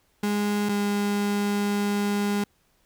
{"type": "tone pair in turn", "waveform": "35% pulse", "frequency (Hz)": [206.3, 204], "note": ["G#3", "G#3"], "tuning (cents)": [-11, -31], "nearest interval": "unison", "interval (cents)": 20, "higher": "first", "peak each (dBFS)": -21, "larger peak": "neither", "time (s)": [[0.23, 0.69], [0.69, 2.44]], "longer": "second", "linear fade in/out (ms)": 5, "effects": ["pink hiss -66 dBFS RMS until 2.85 s"]}